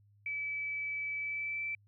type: tone with pitch glide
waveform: sine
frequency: 2300 to 2327 Hz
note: D7 to D7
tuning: -37 to -17 cents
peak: -34 dBFS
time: 0.26-1.75 s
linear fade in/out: 2 ms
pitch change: +20 cents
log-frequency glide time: 1.19-1.63 s
effects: added 102 Hz sine -62 dBFS peak until 1.87 s